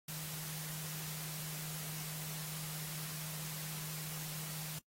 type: tone in noise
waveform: sine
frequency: 155.56 Hz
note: D#3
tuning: in tune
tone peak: -45 dBFS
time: 0.08-4.79 s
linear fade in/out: 5 ms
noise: white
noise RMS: -45 dBFS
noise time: 0.08-4.79 s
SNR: -3 dB
effects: noise-tail reverb RT60 0.1 s tail -22 dB re dry + AAC 48 kbps